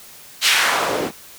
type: noise with band-pass filter sweep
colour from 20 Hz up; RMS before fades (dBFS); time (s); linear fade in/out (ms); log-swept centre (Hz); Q
white; -18; 0.41-1.12; 50; 3500 to 250; 1.3
effects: white hiss -42 dBFS RMS until 1.38 s